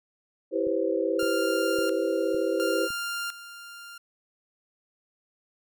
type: chord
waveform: sine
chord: C major seventh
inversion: first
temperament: equal with one note detuned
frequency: 329.6 / 392 / 493.9 / 532.1 Hz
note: E4 / G4 / B4 / C5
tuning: 0 / 0 / 0 / +29 cents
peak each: -29 dBFS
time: 0.51-2.89 s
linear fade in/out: 50 ms
type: click train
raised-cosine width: 3 ms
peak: -32 dBFS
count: 5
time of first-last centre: 0.67-2.905 s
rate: 1.79 Hz
type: tone with tremolo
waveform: sawtooth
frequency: 1396.9 Hz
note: F6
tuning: in tune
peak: -26 dBFS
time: 1.19-3.98 s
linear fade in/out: 5 ms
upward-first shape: square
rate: 0.71 Hz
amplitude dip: 75%
effects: none